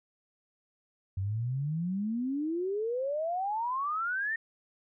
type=exponential sweep; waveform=sine; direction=up; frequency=92.4 to 1851 Hz; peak=-29 dBFS; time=1.17-4.36 s; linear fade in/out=5 ms; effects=none